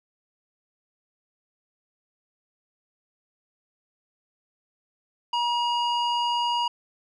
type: tone with low-pass filter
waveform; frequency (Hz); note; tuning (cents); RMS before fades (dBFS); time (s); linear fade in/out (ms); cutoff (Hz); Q
square; 955; A#5; +42; -25; 5.33-6.68; 5; 3800; 1.9
effects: none